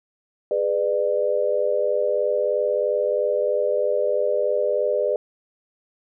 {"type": "chord", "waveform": "sine", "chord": "G# diminished", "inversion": "none", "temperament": "just", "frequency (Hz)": [415.3, 498.4, 598], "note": ["G#4", "B4", "D5"], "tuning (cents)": [0, 16, 31], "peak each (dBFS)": [-25, -23, -22], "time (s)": [0.51, 5.16], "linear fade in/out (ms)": 2, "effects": []}